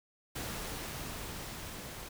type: noise with level ramp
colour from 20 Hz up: pink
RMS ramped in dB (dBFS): -39 to -45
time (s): 0.35-2.09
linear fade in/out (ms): 10
effects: none